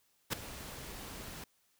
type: noise with ADSR envelope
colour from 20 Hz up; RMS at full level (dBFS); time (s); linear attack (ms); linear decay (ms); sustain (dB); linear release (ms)
pink; -31; 0.3-1.44; 29; 7; -15; 3
effects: white hiss -73 dBFS RMS until 1.79 s